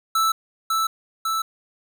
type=tone with echo; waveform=square; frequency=1318.5 Hz; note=E6; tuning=in tune; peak=-18 dBFS; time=0.15-0.32 s; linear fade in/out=5 ms; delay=550 ms; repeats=2; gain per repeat=-2 dB; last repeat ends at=1.42 s; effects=none